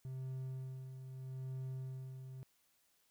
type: tone with tremolo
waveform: triangle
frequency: 130.81 Hz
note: C3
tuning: in tune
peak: -38 dBFS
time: 0.05-2.43 s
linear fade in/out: 0 ms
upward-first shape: sine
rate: 0.79 Hz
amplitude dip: 55%
effects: white hiss -75 dBFS RMS until 3.1 s